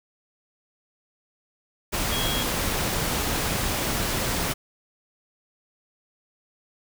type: tone in noise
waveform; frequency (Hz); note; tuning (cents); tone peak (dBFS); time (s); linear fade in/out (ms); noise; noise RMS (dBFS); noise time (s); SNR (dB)
sine; 3292; G#7; -16; -29; 2.11-2.44; 20; pink; -26; 1.92-4.54; -6
effects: none